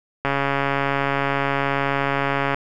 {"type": "click train", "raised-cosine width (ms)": 0.5, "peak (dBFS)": -6, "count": 320, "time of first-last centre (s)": [0.25, 2.545], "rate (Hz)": 139, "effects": []}